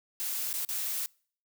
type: noise with dropouts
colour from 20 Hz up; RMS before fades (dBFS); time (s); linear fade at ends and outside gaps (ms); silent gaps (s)
blue; -33; 0.2-1.06; 0; 0.529-0.539 / 0.649-0.689
effects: noise-tail reverb RT60 0.5 s tail -26 dB re dry